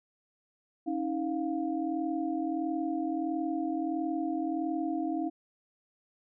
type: tone cluster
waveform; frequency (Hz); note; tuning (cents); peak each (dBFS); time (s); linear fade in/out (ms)
sine; 277.6 / 319.1 / 703; C#4 / D#4 / F5; +3 / +44 / +11; -34 / -31 / -37; 0.86-5.3; 20
effects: none